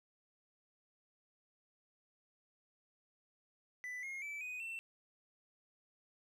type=tone with pitch steps; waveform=triangle; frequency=1991 / 2146 / 2314 / 2494 / 2689 Hz; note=B6 / C7 / D7 / D#7 / E7; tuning=+14 / +43 / -26 / +3 / +34 cents; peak=-40 dBFS; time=3.84-4.79 s; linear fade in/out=0 ms; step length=190 ms; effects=none